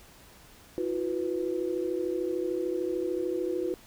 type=chord; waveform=sine; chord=E suspended second; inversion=none; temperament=equal with one note detuned; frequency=329.6 / 363 / 493.9 Hz; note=E4 / F#4 / B4; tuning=0 / -33 / 0 cents; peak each=-33 / -30 / -34 dBFS; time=0.78-3.74 s; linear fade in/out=0 ms; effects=pink hiss -54 dBFS RMS until 3.86 s